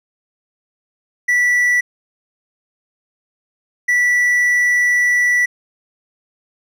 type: tone bursts at uneven times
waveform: triangle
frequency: 1959 Hz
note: B6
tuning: 15 cents flat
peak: -10 dBFS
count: 2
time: 1.28-1.81 / 3.88-5.46 s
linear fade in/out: 10 ms
effects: none